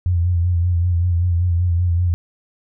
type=tone with vibrato; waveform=sine; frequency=87.31 Hz; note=F2; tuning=in tune; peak=-14 dBFS; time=0.06-2.14 s; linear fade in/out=0 ms; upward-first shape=sine; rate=5.2 Hz; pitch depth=53 cents each way; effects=none